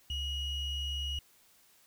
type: ring-modulated tone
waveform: triangle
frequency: 1480 Hz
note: F#6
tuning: in tune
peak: -28 dBFS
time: 0.1-1.19 s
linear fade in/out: 2 ms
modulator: 1410 Hz
effects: white hiss -64 dBFS RMS until 1.86 s